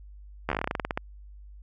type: slowing click train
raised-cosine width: 0.5 ms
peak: -12 dBFS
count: 16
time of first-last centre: 0.49-0.975 s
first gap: 12 ms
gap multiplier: 1.13
effects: added 50 Hz sine -44 dBFS peak until 1.62 s